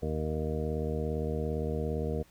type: harmonic tone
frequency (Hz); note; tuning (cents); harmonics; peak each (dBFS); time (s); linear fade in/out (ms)
77.5; D#2; -6; 1 / 2 / 3 / 4 / 5 / 6 / 8 / 9; -34 / -36 / -38 / -44 / -40 / -35 / -42 / -47; 0.02-2.23; 10
effects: pink hiss -62 dBFS RMS until 2.3 s